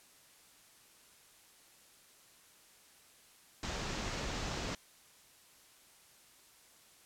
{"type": "low-pass noise", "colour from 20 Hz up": "pink", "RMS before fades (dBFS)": -39, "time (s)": [3.63, 4.75], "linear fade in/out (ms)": 2, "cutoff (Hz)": 7300, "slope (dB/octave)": 48, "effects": ["white hiss -62 dBFS RMS until 7.05 s", "low-pass 12000 Hz 12 dB/octave"]}